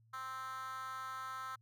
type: tone with high-pass filter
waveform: 10% pulse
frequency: 261.6 Hz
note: C4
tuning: in tune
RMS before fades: -44 dBFS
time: 0.13-1.56 s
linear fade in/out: 10 ms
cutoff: 1200 Hz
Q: 8.2
effects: added 113 Hz sine -65 dBFS peak until 1.61 s